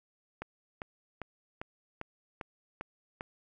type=click train; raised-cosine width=0.5 ms; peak=-23 dBFS; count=8; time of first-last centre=0.42-3.209 s; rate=2.51 Hz; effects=none